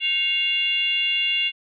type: tone with frequency modulation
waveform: sine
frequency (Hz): 2794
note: F7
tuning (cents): 0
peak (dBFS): -19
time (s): 0-1.52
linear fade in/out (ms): 50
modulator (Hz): 624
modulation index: 0.72
effects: none